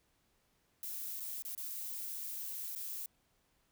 violet noise with dropouts, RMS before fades -42 dBFS, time 0.83-3.06 s, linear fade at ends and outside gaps 1 ms, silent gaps 1.199-1.204 / 1.423-1.45 / 1.55-1.577 / 2.751-2.759 s, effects pink hiss -75 dBFS RMS until 3.71 s

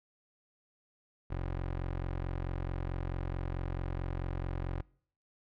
20% pulse tone, 44.57 Hz, F1, 36 cents sharp, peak -29 dBFS, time 1.3-4.82 s, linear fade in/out 10 ms, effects noise-tail reverb RT60 0.6 s tail -25 dB re dry + low-pass 2000 Hz 12 dB/octave

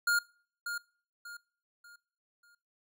square tone with echo, 1417 Hz, F6, 25 cents sharp, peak -26 dBFS, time 0.07-0.19 s, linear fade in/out 5 ms, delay 590 ms, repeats 4, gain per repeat -9 dB, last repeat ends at 2.55 s, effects noise-tail reverb RT60 0.5 s tail -25 dB re dry

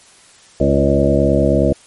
harmonic tone with a mistuned harmonic, 69.6 Hz, C#2, 8 cents sharp, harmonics 1 / 2 / 3 / 4 / 5 / 7 / 8 / 9, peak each -19 / -19 / -19 / -19 / -19 / -19 / -19 / -19 dBFS, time 0.6-1.73 s, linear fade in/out 5 ms, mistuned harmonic 8, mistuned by +21 cents, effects white hiss -46 dBFS RMS until 1.86 s + MP3 48 kbps

